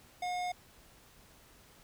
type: tone with hard clipping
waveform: sine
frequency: 720 Hz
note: F#5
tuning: 47 cents flat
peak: -35 dBFS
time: 0.22-0.52 s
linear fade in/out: 5 ms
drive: 16 dB
effects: pink hiss -60 dBFS RMS until 1.83 s